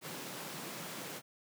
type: high-pass noise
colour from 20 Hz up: pink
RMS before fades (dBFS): -44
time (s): 0.01-1.22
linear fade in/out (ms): 50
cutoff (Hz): 130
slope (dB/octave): 48
effects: none